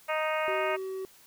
harmonic tone, 311.1 Hz, D#4, in tune, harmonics 2 / 3 / 4 / 5 / 6 / 7 / 8 / 9, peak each -30 / -35 / -34 / -39 / -39 / -37 / -39 / -42 dBFS, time 0.08-0.77 s, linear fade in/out 20 ms
triangle tone, 380 Hz, F#4, 46 cents sharp, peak -31 dBFS, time 0.48-1.05 s, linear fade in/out 0 ms
effects white hiss -57 dBFS RMS until 1.26 s

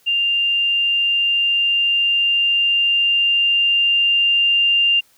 sine tone with level ramp, 2794 Hz, F7, in tune, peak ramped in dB -15 to -12 dBFS, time 0.06-5.01 s, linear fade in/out 20 ms, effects white hiss -56 dBFS RMS until 5.17 s

